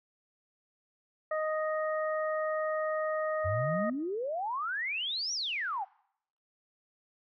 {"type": "harmonic tone", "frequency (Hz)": 622.3, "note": "D#5", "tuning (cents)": 0, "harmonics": [1, 2, 3], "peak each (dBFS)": [-30, -36, -40], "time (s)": [1.31, 3.9], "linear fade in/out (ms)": 5}
{"type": "exponential two-way sweep", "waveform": "sine", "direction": "up then down", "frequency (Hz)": [86.8, 5910, 722], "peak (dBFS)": -31, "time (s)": [3.44, 5.85], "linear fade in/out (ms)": 20, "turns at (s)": 5.33}
{"effects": ["noise-tail reverb RT60 0.7 s tail -24 dB re dry"]}